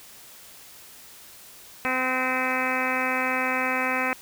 harmonic tone with a mistuned harmonic, 256.7 Hz, C4, 33 cents flat, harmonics 1 / 2 / 3 / 4 / 5 / 6 / 7 / 8 / 9 / 10, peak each -32 / -32 / -32 / -32 / -32 / -32 / -32 / -32 / -32 / -32 dBFS, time 1.85-4.13 s, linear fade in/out 0 ms, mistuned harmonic 7, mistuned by +31 cents, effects white hiss -47 dBFS RMS until 4.21 s

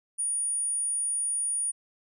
sine tone, 9520 Hz, D9, 22 cents sharp, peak -26 dBFS, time 0.18-1.72 s, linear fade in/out 20 ms, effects none

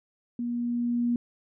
sine tone with level ramp, 239.3 Hz, A#3, 46 cents sharp, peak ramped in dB -28 to -22 dBFS, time 0.39-1.16 s, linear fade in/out 2 ms, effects none

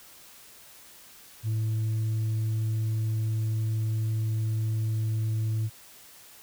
sine tone, 110 Hz, A2, in tune, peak -22 dBFS, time 1.43-5.7 s, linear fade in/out 50 ms, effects tanh soft clip ceiling -24 dBFS + white hiss -51 dBFS RMS until 6.42 s

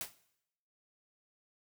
white noise with exponential decay, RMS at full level -35 dBFS, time 0.01-0.15 s, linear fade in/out 1 ms, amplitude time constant 30 ms, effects noise-tail reverb RT60 0.8 s tail -17 dB re dry

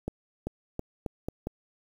accelerating click train, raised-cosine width 2 ms, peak -18 dBFS, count 6, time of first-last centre 0.08-1.47 s, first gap 390 ms, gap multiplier 0.83, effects 8-bit

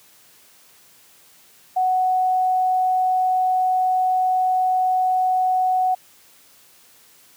sine tone, 742 Hz, F#5, 5 cents sharp, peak -16 dBFS, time 1.76-5.95 s, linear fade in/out 10 ms, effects white hiss -52 dBFS RMS until 7.36 s + high-pass 80 Hz 12 dB/octave

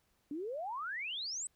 sine exponential sweep, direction up, 277.2 to 8290 Hz, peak -37 dBFS, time 0.31-1.47 s, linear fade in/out 2 ms, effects pink hiss -75 dBFS RMS until 1.55 s

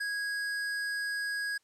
square tone, 1650 Hz, G#6, 12 cents flat, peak -32 dBFS, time 0-1.58 s, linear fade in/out 10 ms, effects white hiss -73 dBFS RMS until 1.63 s + low-pass 9000 Hz 12 dB/octave

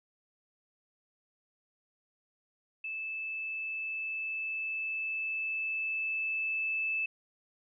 sine tone with level ramp, 2625 Hz, E7, 8 cents flat, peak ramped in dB -35 to -29 dBFS, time 2.84-7.06 s, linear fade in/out 5 ms, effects none

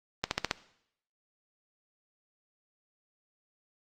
accelerating click train, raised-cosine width 0.2 ms, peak -9 dBFS, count 5, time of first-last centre 0.24-0.511 s, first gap 71 ms, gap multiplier 0.97, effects noise-tail reverb RT60 0.7 s tail -17 dB re dry + Opus 32 kbps

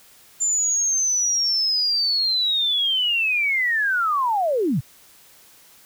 sine linear sweep, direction down, 7200 to 100.8 Hz, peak -18 dBFS, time 0.4-4.81 s, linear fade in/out 20 ms, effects white hiss -51 dBFS RMS until 5.85 s

